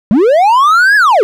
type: linear two-way sweep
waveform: triangle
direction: up then down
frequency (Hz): 184.2 to 1721 to 368.5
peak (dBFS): -3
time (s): 0.11-1.23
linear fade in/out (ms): 0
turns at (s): 0.96
effects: none